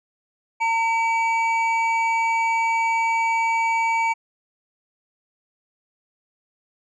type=tone pair together; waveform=triangle; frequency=908.8 / 2290 Hz; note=A#5 / D7; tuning=-44 / -44 cents; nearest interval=octave + major third; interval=1600 cents; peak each=-18 / -22 dBFS; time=0.6-4.14 s; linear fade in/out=20 ms; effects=resampled to 22050 Hz